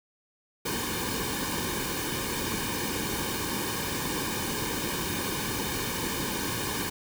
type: noise with comb filter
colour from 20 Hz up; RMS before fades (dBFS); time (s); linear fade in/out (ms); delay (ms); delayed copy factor
pink; -31; 0.65-6.9; 10; 1.5; -0.8
effects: none